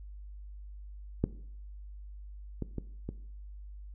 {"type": "clicks", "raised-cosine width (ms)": 3, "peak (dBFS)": [-13, -21, -22, -23], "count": 4, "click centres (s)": [1.24, 2.623, 2.783, 3.09], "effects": ["noise-tail reverb RT60 0.6 s tail -17 dB re dry", "added 50 Hz sine -43 dBFS peak until 3.94 s"]}